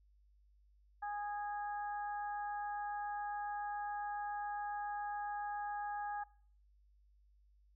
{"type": "harmonic tone", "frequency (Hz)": 412.8, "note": "G#4", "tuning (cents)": -10, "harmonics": [2, 3, 4], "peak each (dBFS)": [-39, -50, -48], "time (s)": [1.02, 6.24], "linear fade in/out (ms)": 10, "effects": ["noise-tail reverb RT60 0.5 s tail -21 dB re dry", "added 50 Hz sine -65 dBFS peak until 7.75 s"]}